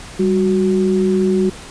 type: tone pair together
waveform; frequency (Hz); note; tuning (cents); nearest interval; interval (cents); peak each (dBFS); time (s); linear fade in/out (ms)
sine; 196 / 370; G3 / F#4; 0 / 0; major seventh; 1100; -15; 0.19-1.5; 10
effects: pink hiss -35 dBFS RMS until 1.7 s + resampled to 22050 Hz